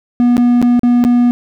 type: tone with dropouts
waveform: triangle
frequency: 242.5 Hz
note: B3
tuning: 31 cents flat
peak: -5 dBFS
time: 0.2-1.31 s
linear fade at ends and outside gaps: 0 ms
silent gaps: 0.368-0.379 / 0.616-0.626 / 0.794-0.833 / 1.04-1.049 s
effects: none